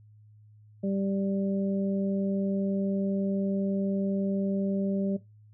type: harmonic tone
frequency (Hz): 196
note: G3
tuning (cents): 0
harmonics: 1 / 2 / 3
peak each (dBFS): -27 / -35 / -35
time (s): 0.83-5.17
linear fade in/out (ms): 10
effects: noise-tail reverb RT60 0.2 s tail -17 dB re dry + added 106 Hz sine -52 dBFS peak until 5.53 s